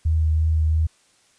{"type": "tone with vibrato", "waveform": "sine", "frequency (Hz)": 79, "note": "D#2", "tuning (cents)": 27, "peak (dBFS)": -16, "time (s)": [0.05, 0.87], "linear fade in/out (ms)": 10, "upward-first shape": "triangle", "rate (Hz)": 2.9, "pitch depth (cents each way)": 18, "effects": ["white hiss -59 dBFS RMS until 1.38 s", "resampled to 22050 Hz"]}